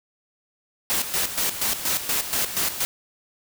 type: noise with tremolo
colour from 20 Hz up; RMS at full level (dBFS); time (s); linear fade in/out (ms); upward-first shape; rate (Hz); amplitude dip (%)
white; -23; 0.9-2.85; 0; square; 4.2; 65
effects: none